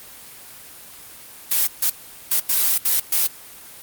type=noise bursts at uneven times; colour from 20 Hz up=blue; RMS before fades=-18 dBFS; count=6; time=1.51-1.67 / 1.82-1.9 / 2.31-2.4 / 2.49-2.78 / 2.85-3 / 3.12-3.27 s; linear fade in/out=5 ms; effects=white hiss -41 dBFS RMS until 3.82 s + Opus 24 kbps